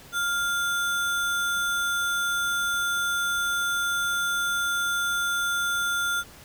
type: tone with sample-and-hold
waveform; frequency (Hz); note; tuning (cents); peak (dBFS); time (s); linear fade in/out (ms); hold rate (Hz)
sine; 1400; F6; +4; -23; 0.12-6.24; 50; 4900
effects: pink hiss -48 dBFS RMS until 6.44 s